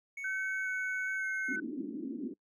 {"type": "tone with pitch glide", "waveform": "triangle", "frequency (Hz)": [2217, 2159], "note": ["C#7", "C#7"], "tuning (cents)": [0, -46], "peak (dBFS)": -37, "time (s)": [0.17, 1.56], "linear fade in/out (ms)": 5, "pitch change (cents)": -46, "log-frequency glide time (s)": [1.15, 1.25]}
{"type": "tone with vibrato", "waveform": "sine", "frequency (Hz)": 1523, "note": "F#6", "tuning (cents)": 50, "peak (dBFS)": -33, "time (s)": [0.24, 1.6], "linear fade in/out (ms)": 5, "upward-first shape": "square", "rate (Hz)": 1.2, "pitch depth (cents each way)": 11}
{"type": "band-pass noise", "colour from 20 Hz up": "white", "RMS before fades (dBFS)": -39, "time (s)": [1.48, 2.34], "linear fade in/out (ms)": 10, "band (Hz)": [230, 320], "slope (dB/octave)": 48}
{"effects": ["noise-tail reverb RT60 0.1 s tail -24 dB re dry"]}